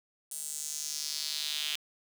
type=tone with high-pass filter sweep; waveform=sawtooth; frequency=150 Hz; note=D3; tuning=37 cents sharp; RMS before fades=-36 dBFS; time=0.31-1.76 s; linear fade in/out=5 ms; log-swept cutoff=9000 to 3100 Hz; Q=2.9; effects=9-bit